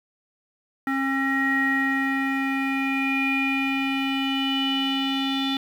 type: tone with low-pass filter sweep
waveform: square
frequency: 270 Hz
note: C#4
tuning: 45 cents flat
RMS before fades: -24 dBFS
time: 0.87-5.57 s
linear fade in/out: 2 ms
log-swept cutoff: 1700 to 3400 Hz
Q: 10
effects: 8-bit